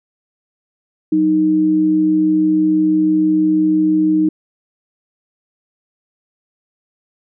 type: tone pair together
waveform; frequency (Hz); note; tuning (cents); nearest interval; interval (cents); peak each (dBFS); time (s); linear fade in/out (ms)
sine; 185 / 311.1; F#3 / D#4; 0 / 0; major sixth; 900; -22 / -11; 1.12-4.29; 5
effects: none